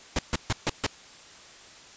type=noise bursts; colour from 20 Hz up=pink; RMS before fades=-25 dBFS; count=5; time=0.16-0.865 s; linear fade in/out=2 ms; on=29 ms; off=140 ms; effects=white hiss -49 dBFS RMS until 1.96 s + resampled to 16000 Hz